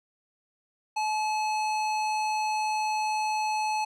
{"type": "tone with low-pass filter", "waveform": "square", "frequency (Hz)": 859, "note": "A5", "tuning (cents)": -42, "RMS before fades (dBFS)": -28, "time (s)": [0.96, 3.85], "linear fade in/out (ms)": 10, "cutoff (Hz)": 6900, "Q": 0.81, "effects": []}